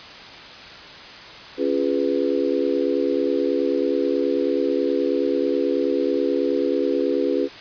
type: chord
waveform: sine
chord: C# dominant seventh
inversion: none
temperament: just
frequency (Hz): 277.2 / 346.5 / 415.8 / 498.9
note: C#4 / E#4 / G#4 / B4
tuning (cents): 0 / -14 / +2 / +17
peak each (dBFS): -24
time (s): 1.57-7.49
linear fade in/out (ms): 50
effects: white hiss -39 dBFS RMS until 7.6 s + resampled to 11025 Hz